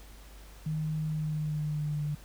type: tone with pitch glide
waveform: sine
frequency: 155.56 to 148.54 Hz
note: D#3 to D3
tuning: 0 to +20 cents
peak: -29 dBFS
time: 0.66-2.15 s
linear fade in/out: 5 ms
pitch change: -80 cents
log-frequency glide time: 1.05-2.03 s
effects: added 50 Hz sine -48 dBFS peak until 2.24 s + pink hiss -55 dBFS RMS until 2.24 s